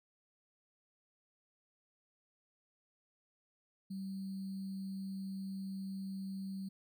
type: tone with sample-and-hold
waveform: sine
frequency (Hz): 192.7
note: G3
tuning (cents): -29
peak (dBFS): -39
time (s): 3.9-6.69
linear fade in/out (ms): 10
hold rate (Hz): 4410
effects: none